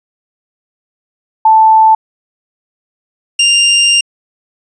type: tone pair in turn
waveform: sine / sawtooth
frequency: 880 / 2794 Hz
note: A5 / F7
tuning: 0 / 0 cents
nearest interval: octave + minor sixth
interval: 2000 cents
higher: second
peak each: -3 dBFS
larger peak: neither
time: 1.45-1.95 / 3.39-4.01 s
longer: second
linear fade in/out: 5 ms
effects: resampled to 22050 Hz